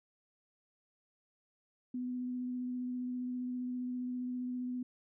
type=tone with vibrato; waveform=sine; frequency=249.5 Hz; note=B3; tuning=18 cents sharp; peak=-35 dBFS; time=1.94-4.83 s; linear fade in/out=5 ms; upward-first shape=sine; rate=15 Hz; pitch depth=11 cents each way; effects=none